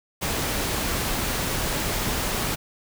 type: noise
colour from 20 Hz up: pink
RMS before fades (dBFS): -26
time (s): 0.21-2.56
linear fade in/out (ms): 20
effects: none